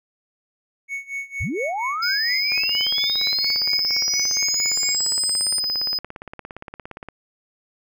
triangle tone with tremolo, 2217 Hz, C#7, in tune, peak -23 dBFS, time 0.88-4.97 s, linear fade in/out 50 ms, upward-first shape sine, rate 4.3 Hz, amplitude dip 90%
sine linear sweep, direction up, 44.83 to 8940 Hz, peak -23 dBFS, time 1.4-5.6 s, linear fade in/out 10 ms
triangle tone, 5020 Hz, D#8, 15 cents sharp, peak -20 dBFS, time 2.02-5.99 s, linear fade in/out 10 ms
click train, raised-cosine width 0.5 ms, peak -20 dBFS, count 80, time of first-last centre 2.52-7.086 s, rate 17.3 Hz
effects none

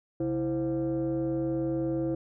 sine tone with frequency modulation, 329.3 Hz, E4, 2 cents flat, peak -25 dBFS, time 0.2-2.15 s, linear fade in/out 5 ms, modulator 194 Hz, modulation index 0.87, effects tanh soft clip ceiling -23 dBFS

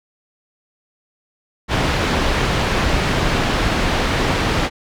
pink low-pass noise, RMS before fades -18 dBFS, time 1.68-4.7 s, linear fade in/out 50 ms, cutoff 3700 Hz, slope 12 dB/octave, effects none

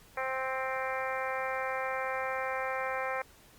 harmonic tone, 262.4 Hz, C4, 5 cents sharp, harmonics 2 / 3 / 4 / 5 / 6 / 7 / 8 / 9, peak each -36 / -38 / -39 / -40 / -41 / -41 / -42 / -43 dBFS, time 0.17-3.22 s, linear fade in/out 5 ms, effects pink hiss -58 dBFS RMS until 3.58 s + Opus 48 kbps

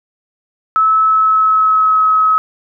sine tone with pitch glide, 1300 to 1279.9 Hz, E6 to D#6, -24 to +49 cents, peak -8 dBFS, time 0.76-2.38 s, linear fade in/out 0 ms, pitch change -27 cents, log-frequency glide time 1.04-2.04 s, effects none

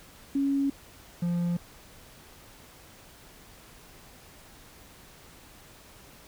sine / triangle tone pair in turn, 277.2 / 173.47 Hz, C#4 / F3, 0 / -11 cents, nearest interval minor sixth, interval 811 cents, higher first, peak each -23 dBFS, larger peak neither, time 0.35-0.7 / 1.22-1.57 s, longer neither, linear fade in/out 5 ms, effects pink hiss -52 dBFS RMS until 6.27 s

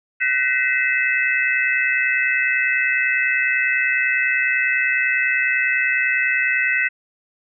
sine tone cluster, 1516 / 1918 / 2048 / 2606 Hz, F#6 / A#6 / C7 / E7, +42 / +49 / -38 / -20 cents, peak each -22 dBFS, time 0.2-6.89 s, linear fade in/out 20 ms, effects none

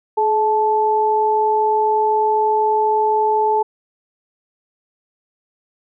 sine tone pair together, 426.3 / 872 Hz, G#4 / A5, +45 / -16 cents, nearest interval octave, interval 1239 cents, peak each -18 / -15 dBFS, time 0.17-3.63 s, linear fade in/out 10 ms, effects none

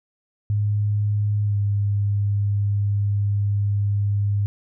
sine tone with pitch glide, 103.83 to 101.63 Hz, G#2 to G#2, 0 to -37 cents, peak -18 dBFS, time 0.5-4.46 s, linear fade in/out 0 ms, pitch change -37 cents, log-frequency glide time 1.45-1.56 s, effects none

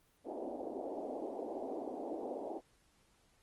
pink band-pass noise, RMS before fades -42 dBFS, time 0.24-2.61 s, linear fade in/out 50 ms, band 260 to 790 Hz, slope 48 dB/octave, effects pink hiss -71 dBFS RMS until 3.42 s + Opus 24 kbps

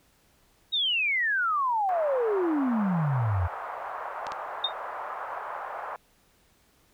sine exponential sweep, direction down, 3825 to 82.41 Hz, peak -23 dBFS, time 0.72-3.48 s, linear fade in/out 20 ms
white band-pass noise, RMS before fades -36 dBFS, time 1.89-5.96 s, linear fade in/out 0 ms, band 620 to 1200 Hz, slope 24 dB/octave
clicks, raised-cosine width 0.2 ms, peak -19 dBFS, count 2, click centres 4.268 / 4.32 s
sine tone with exponential decay, 3677 Hz, A#7, 24 cents flat, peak -19 dBFS, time 4.64-4.73 s, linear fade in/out 5 ms, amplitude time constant 18 ms
effects pink hiss -64 dBFS RMS until 6.93 s

